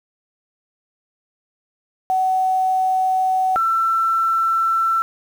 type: tone pair in turn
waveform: sine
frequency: 751 / 1339.7 Hz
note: F#5 / E6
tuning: +26 / +28 cents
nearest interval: minor seventh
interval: 1002 cents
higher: second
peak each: -15 dBFS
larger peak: neither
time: 2.1-3.56 / 3.56-5.02 s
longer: neither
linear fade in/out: 0 ms
effects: 7-bit